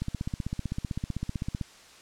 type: click train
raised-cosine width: 5 ms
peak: -18 dBFS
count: 26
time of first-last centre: 0.02-1.612 s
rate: 15.7 Hz
effects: white hiss -52 dBFS RMS until 2.01 s + low-pass 7000 Hz 12 dB/octave